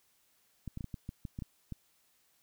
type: clicks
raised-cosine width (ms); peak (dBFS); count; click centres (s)
5; -27; 10; 0.677 / 0.774 / 0.808 / 0.843 / 0.942 / 1.091 / 1.252 / 1.389 / 1.422 / 1.723
effects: white hiss -71 dBFS RMS until 2.42 s